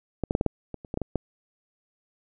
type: clicks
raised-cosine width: 2 ms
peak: -13 / -11 / -8 / -10 / -9 / -21 / -28 / -17 / -14 / -15 / -11 dBFS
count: 11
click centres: 0.237 / 0.309 / 0.351 / 0.411 / 0.463 / 0.743 / 0.848 / 0.941 / 0.974 / 1.017 / 1.157 s
effects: none